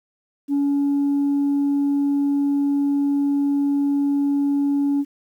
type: tone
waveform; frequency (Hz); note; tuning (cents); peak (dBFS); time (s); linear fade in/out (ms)
sine; 282.9; C#4; +35; -15; 0.48-5.05; 50
effects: tanh soft clip ceiling -15 dBFS + 9-bit